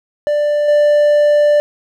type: tone with level steps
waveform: triangle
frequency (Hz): 590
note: D5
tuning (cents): +8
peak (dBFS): -10 / -6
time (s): 0.27-1.6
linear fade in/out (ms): 0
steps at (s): 0.68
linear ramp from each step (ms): 5
effects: none